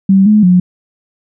sine tone with pitch steps, 193.3 / 212.2 / 180.3 Hz, G3 / G#3 / F#3, -24 / +38 / -45 cents, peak -4 dBFS, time 0.09-0.6 s, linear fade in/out 5 ms, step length 170 ms, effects none

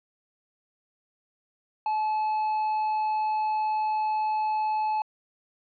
triangle tone, 861 Hz, A5, 38 cents flat, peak -22 dBFS, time 1.86-5.02 s, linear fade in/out 2 ms, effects resampled to 11025 Hz

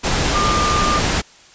sine tone in noise, 1200 Hz, D6, 37 cents sharp, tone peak -17 dBFS, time 0.34-1 s, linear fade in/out 20 ms, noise pink, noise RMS -18 dBFS, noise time 0.03-1.22 s, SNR -2 dB, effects white hiss -46 dBFS RMS until 1.54 s + resampled to 16000 Hz

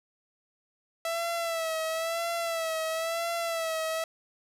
sawtooth tone with vibrato, 659.3 Hz, E5, in tune, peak -25 dBFS, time 1.05-4.04 s, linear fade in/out 2 ms, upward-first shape sine, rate 0.99 Hz, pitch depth 52 cents each way, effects resampled to 32000 Hz + 9-bit

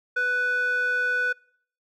square tone with band-pass filter, 495.5 Hz, B4, 6 cents sharp, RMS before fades -24 dBFS, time 0.16-1.33 s, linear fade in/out 10 ms, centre 1500 Hz, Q 4.5, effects noise-tail reverb RT60 0.6 s tail -26 dB re dry

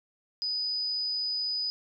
sine tone, 4978 Hz, D#8, in tune, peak -28 dBFS, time 0.42-1.7 s, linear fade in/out 0 ms, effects none

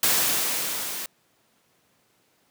white noise with level ramp, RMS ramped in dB -20 to -33 dBFS, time 0.03-1.06 s, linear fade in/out 2 ms, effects pink hiss -65 dBFS RMS until 2.5 s + high-pass 150 Hz 12 dB/octave

